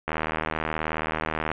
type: click train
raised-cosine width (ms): 0.5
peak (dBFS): -11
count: 114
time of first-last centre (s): 0.08-1.516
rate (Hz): 78.7
effects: resampled to 8000 Hz + 7-bit